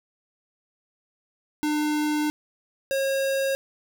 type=tone pair in turn; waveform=square; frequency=300.8 / 542.3 Hz; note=D4 / C#5; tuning=+42 / -38 cents; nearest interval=minor seventh; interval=1020 cents; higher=second; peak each=-23 dBFS; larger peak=neither; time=1.63-2.3 / 2.91-3.55 s; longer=first; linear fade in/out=0 ms; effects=none